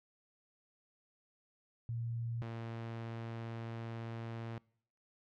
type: tone pair in turn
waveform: sine / sawtooth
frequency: 116.54 / 114.74 Hz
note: A#2 / A#2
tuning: 0 / -27 cents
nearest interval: unison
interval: 27 cents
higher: first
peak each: -36 / -37 dBFS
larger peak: first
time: 1.89-2.42 / 2.42-4.58 s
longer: second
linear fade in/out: 0 ms
effects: noise-tail reverb RT60 0.6 s tail -24 dB re dry + low-pass 3000 Hz 12 dB/octave